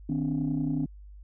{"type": "tone cluster", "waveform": "sine", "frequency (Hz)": [154.6, 254, 284.8], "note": ["D#3", "B3", "C#4"], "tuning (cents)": [-11, 49, 47], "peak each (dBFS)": -29, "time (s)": [0.09, 0.86], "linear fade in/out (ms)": 5, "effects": ["tanh soft clip ceiling -20 dBFS", "added 50 Hz sine -44 dBFS peak until 1.23 s"]}